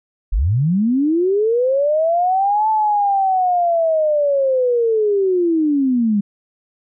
sine linear two-way sweep, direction up then down, 35.13 to 878 to 197.2 Hz, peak -13 dBFS, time 0.32-6.21 s, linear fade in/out 10 ms, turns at 2.69 s, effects none

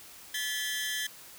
sawtooth tone cluster, 1724 / 1966 / 3156 Hz, A6 / B6 / G7, -36 / -8 / +11 cents, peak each -31 / -35 / -32 dBFS, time 0.34-1.07 s, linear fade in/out 5 ms, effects white hiss -50 dBFS RMS until 1.38 s

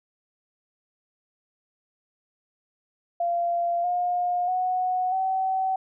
sine tone with pitch steps, 690 / 712.7 / 736.1 / 760.3 Hz, F5 / F5 / F#5 / F#5, -21 / +35 / -9 / +47 cents, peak -22 dBFS, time 3.2-5.76 s, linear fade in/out 5 ms, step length 640 ms, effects none

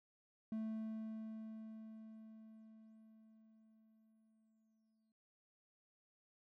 triangle tone with exponential decay, 220 Hz, A3, in tune, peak -37 dBFS, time 0.52-5.12 s, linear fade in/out 2 ms, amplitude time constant 1000 ms, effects none

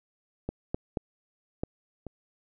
clicks, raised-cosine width 2 ms, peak -18 / -15 / -15 / -16 / -25 dBFS, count 5, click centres 0.49 / 0.745 / 0.972 / 1.635 / 2.067 s, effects none

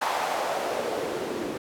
white noise with band-pass filter sweep, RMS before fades -29 dBFS, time 0.01-1.58 s, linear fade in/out 10 ms, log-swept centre 900 to 300 Hz, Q 2.4, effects none

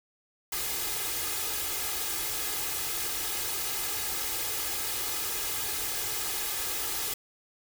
white noise with comb filter, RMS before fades -32 dBFS, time 0.52-7.14 s, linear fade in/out 5 ms, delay 2.4 ms, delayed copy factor +0.7, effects none

